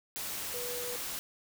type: tone in noise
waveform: sine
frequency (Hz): 488.7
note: B4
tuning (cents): -18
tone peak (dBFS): -39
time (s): 0.54-0.96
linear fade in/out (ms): 0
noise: white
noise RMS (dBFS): -38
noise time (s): 0.16-1.19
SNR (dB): -4
effects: none